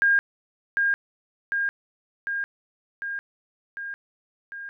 sine tone with echo, 1615 Hz, G#6, 49 cents flat, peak -16 dBFS, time 0.02-0.19 s, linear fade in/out 0 ms, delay 750 ms, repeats 6, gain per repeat -3 dB, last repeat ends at 4.69 s, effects none

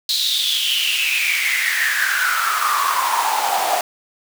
pink noise with high-pass filter sweep, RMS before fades -19 dBFS, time 0.09-3.81 s, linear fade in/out 2 ms, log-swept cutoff 4100 to 700 Hz, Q 8.5, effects none

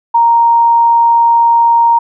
sine tone, 932 Hz, A#5, 1 cent flat, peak -5 dBFS, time 0.14-1.99 s, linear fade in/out 10 ms, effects none

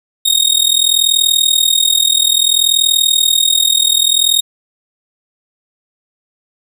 sawtooth tone with amplitude modulation, 3729 Hz, A#7, in tune, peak -3 dBFS, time 0.25-4.41 s, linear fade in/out 10 ms, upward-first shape sine, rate 40.6 Hz, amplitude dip 85%, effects none

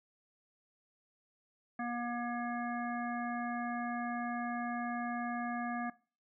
harmonic tone, 239.4 Hz, A#3, 46 cents sharp, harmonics 1 / 3 / 5 / 7 / 9, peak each -38 / -40 / -44 / -43 / -51 dBFS, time 1.79-5.9 s, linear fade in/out 5 ms, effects noise-tail reverb RT60 0.4 s tail -22 dB re dry

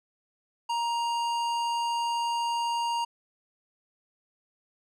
sine tone with hard clipping, 938 Hz, A#5, 11 cents sharp, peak -28 dBFS, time 0.69-3.05 s, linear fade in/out 10 ms, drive 14 dB, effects none

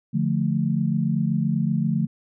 sine chord, D minor, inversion none, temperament equal, 146.83 / 174.61 / 220 Hz, D3 / F3 / A3, 0 / 0 / 0 cents, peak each -24 dBFS, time 0.13-2.07 s, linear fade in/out 20 ms, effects none

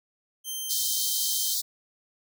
10% pulse tone, 3136 Hz, G7, in tune, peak -23 dBFS, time 0.44-1.56 s, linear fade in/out 50 ms
pink high-pass noise, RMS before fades -28 dBFS, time 0.69-1.62 s, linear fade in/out 20 ms, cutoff 3700 Hz, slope 96 dB/octave
effects none

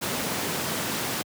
pink high-pass noise, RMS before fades -29 dBFS, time 0.01-1.23 s, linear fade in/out 20 ms, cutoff 130 Hz, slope 12 dB/octave, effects high-pass 80 Hz 12 dB/octave

